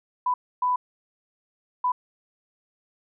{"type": "tone bursts at uneven times", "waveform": "sine", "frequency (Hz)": 995, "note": "B5", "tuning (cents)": 13, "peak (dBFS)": -20, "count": 3, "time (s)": [[0.26, 0.34], [0.62, 0.76], [1.84, 1.92]], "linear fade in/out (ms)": 5, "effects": []}